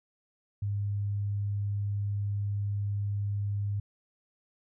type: tone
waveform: sine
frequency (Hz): 101.6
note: G#2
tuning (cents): -38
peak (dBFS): -28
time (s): 0.62-3.8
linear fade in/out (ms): 5
effects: none